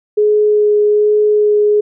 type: tone with vibrato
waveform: sine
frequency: 419.8 Hz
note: G#4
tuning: 19 cents sharp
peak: -8 dBFS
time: 0.17-1.81 s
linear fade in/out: 10 ms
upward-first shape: sine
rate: 1.2 Hz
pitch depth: 9 cents each way
effects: none